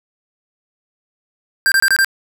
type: tone bursts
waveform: square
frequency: 1581 Hz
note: G6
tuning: 14 cents sharp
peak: -11 dBFS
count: 5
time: 1.66-2.046 s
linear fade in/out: 0 ms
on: 58 ms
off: 24 ms
effects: 7-bit